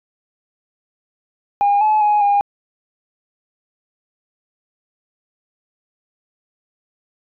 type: tone with pitch steps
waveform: sine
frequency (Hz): 811 / 857 / 836 / 811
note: G#5 / A5 / G#5 / G#5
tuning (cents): -41 / -46 / +11 / -41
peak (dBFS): -10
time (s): 1.61-2.41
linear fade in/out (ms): 0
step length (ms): 200
effects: tanh soft clip ceiling -9 dBFS